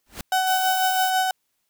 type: noise with exponential growth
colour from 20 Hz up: pink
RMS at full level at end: -28 dBFS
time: 0.06-0.21 s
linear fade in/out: 2 ms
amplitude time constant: 32 ms
type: tone with tremolo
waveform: 35% pulse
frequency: 751 Hz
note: F#5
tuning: 26 cents sharp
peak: -16 dBFS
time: 0.32-1.31 s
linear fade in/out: 2 ms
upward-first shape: sine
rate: 6.1 Hz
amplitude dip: 35%
type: noise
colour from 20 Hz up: violet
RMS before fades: -32 dBFS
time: 0.47-1.1 s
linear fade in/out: 0 ms
effects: white hiss -73 dBFS RMS until 1.69 s